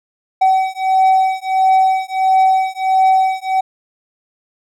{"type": "beating tone pair", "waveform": "triangle", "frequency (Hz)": [759, 760.5], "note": ["F#5", "F#5"], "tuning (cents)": [44, 47], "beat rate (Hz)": 1.5, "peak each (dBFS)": -12, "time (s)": [0.41, 3.61], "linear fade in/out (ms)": 10, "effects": []}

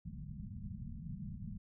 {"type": "low-pass noise", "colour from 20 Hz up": "white", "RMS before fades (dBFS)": -45, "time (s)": [0.05, 1.58], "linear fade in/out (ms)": 10, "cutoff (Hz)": 220, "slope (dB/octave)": 96, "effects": []}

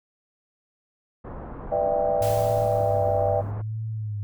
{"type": "low-pass noise", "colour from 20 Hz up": "pink", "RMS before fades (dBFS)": -37, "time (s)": [1.24, 3.62], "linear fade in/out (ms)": 10, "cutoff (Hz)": 1200, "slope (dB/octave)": 24}
{"type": "chord", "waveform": "sine", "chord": "E minor seventh", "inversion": "second", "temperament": "just", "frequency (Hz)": [494.4, 593.3, 659.3, 791.1], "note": ["B4", "D5", "E5", "G5"], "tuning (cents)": [2, 18, 0, 16], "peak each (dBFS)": [-28, -24, -26, -27], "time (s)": [1.71, 3.42], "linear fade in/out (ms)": 20}
{"type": "tone with vibrato", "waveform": "sine", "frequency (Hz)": 103.83, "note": "G#2", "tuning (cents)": 0, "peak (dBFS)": -27, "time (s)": [2.21, 4.23], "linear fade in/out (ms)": 0, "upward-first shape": "sine", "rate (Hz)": 0.77, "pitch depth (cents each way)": 110}
{"type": "noise with exponential decay", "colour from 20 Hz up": "white", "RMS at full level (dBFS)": -35, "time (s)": [2.22, 3.51], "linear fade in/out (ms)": 2, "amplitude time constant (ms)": 280}
{"effects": []}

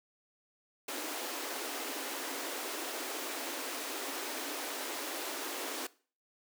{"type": "high-pass noise", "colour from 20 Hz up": "pink", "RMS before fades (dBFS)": -39, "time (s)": [0.88, 5.87], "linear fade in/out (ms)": 5, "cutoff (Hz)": 260, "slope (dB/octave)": 96, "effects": ["noise-tail reverb RT60 0.4 s tail -20 dB re dry"]}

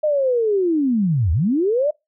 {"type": "linear two-way sweep", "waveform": "sine", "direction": "down then up", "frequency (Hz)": [621, 72.5, 621], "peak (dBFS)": -15, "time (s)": [0.03, 1.91], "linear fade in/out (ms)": 10, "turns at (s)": 1.32, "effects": ["noise-tail reverb RT60 0.2 s tail -24 dB re dry"]}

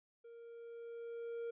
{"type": "tone with level ramp", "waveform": "triangle", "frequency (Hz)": 466.2, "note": "A#4", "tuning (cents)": 0, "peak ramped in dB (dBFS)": [-51, -37], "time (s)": [0.24, 1.51], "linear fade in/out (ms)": 10, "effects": ["resampled to 8000 Hz"]}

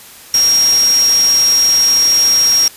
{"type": "tone in noise", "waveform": "sine", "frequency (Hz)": 5600, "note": "F8", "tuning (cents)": 4, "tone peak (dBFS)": -8, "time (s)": [0.34, 2.68], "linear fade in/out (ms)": 2, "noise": "white", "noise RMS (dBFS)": -21, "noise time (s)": [0.34, 2.68], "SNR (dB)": 10, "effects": ["white hiss -37 dBFS RMS until 2.76 s", "resampled to 32000 Hz"]}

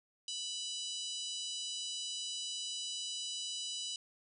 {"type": "harmonic tone", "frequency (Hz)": 987.8, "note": "B5", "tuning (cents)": 0, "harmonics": [3, 4, 5, 6, 7, 8, 9], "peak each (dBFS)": [-42, -44, -46, -48, -49, -50, -51], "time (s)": [0.28, 3.96], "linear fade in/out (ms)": 2, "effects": []}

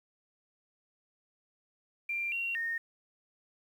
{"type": "tone with pitch steps", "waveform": "sine", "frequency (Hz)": [2375, 2748, 1842], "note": ["D7", "F7", "A#6"], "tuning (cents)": [19, -29, -21], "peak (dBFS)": -31, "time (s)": [2.09, 2.78], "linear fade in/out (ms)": 5, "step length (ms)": 230, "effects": ["10-bit"]}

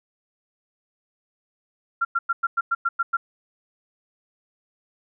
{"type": "tone bursts", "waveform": "sine", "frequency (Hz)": 1377, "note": "F6", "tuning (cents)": -25, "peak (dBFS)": -18, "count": 9, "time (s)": [2.01, 3.17], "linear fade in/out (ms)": 10, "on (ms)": 40, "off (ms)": 100, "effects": []}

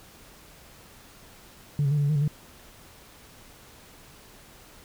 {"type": "tone with pitch steps", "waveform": "sine", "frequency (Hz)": [145.4, 138.3, 148.8, 144.4, 142.9, 153.4, 142.1, 149.5], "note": ["D3", "C#3", "D3", "D3", "D3", "D#3", "C#3", "D3"], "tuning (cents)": [-17, -4, 23, -29, -47, -24, 43, 31], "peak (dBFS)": -19, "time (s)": [1.79, 2.278], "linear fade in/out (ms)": 2, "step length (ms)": 61, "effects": ["tanh soft clip ceiling -18 dBFS", "pink hiss -51 dBFS RMS until 4.84 s"]}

